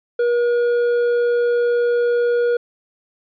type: tone with hard clipping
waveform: sine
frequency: 479 Hz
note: A#4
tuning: 47 cents sharp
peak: -16 dBFS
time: 0.19-2.57 s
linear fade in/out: 5 ms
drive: 5 dB
effects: resampled to 11025 Hz